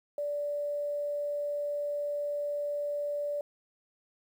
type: tone with quantisation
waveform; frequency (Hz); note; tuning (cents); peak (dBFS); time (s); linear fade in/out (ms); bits
sine; 582; D5; -16; -30; 0.18-3.41; 2; 10
effects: none